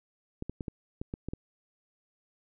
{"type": "clicks", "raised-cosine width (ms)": 3, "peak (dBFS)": -22, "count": 8, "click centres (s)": [0.424, 0.496, 0.608, 0.682, 1.015, 1.139, 1.286, 1.335], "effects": []}